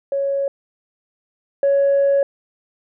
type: tone pair in turn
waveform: sine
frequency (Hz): 554.4 / 557.4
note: C#5 / C#5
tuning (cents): 0 / +9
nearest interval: unison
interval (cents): 9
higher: second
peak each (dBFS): -17 / -11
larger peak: second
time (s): 0.12-0.48 / 1.63-2.23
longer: second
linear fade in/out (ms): 2
effects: tanh soft clip ceiling -10 dBFS